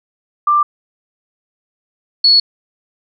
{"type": "tone pair in turn", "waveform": "sine", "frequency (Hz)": [1184, 4386], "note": ["D6", "C#8"], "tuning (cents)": [14, -19], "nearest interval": "octave + major seventh", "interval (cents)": 2267, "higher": "second", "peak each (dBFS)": [-9, -6], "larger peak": "second", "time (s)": [[0.47, 0.63], [2.24, 2.4]], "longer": "neither", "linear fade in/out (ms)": 5, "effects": []}